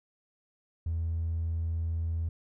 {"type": "tone", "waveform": "triangle", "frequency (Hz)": 82.41, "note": "E2", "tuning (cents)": 0, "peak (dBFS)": -25, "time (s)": [0.86, 2.29], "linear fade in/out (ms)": 5, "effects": ["tanh soft clip ceiling -25 dBFS"]}